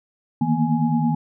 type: tone cluster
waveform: sine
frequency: 150.1 / 159.9 / 229.8 / 238.9 / 836 Hz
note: D3 / D#3 / A#3 / A#3 / G#5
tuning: +38 / +48 / -25 / +43 / +11 cents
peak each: -30 / -22 / -24 / -21 / -27 dBFS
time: 0.41-1.15 s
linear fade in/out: 5 ms
effects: none